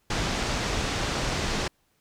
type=low-pass noise; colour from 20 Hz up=pink; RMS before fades=-28 dBFS; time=0.1-1.68 s; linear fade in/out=5 ms; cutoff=6900 Hz; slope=24 dB/octave; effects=pink hiss -69 dBFS RMS until 2 s